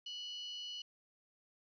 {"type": "harmonic tone with a mistuned harmonic", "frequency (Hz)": 984, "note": "B5", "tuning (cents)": -7, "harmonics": [3, 4, 5, 6], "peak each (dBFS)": [-43, -51, -58, -58], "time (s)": [0.06, 0.82], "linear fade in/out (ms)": 5, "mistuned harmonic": 4, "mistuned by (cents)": 150, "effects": []}